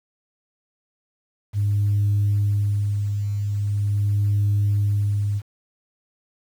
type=tone with tremolo; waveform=sine; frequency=102.3 Hz; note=G#2; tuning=26 cents flat; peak=-15 dBFS; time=1.53-5.42 s; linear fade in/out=50 ms; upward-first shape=sine; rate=0.42 Hz; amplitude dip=50%; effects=tanh soft clip ceiling -14 dBFS + 8-bit